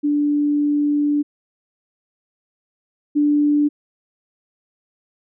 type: tone pair in turn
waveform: sine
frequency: 292.6 / 293.7 Hz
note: D4 / D4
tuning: -6 / 0 cents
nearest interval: unison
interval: 6 cents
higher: second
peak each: -15 / -13 dBFS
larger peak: second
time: 0.03-1.23 / 3.15-3.69 s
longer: first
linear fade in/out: 20 ms
effects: none